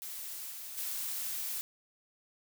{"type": "noise with level steps", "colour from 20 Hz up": "blue", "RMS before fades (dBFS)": [-42, -44, -37], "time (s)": [0.02, 1.61], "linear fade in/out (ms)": 0, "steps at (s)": [0.5, 0.77], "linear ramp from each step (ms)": 10, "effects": []}